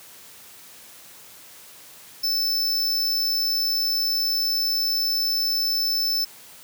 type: tone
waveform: square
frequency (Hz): 5280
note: E8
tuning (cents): +2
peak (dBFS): -21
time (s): 2.23-6.25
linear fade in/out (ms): 10
effects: white hiss -46 dBFS RMS until 6.63 s + high-pass 80 Hz 12 dB/octave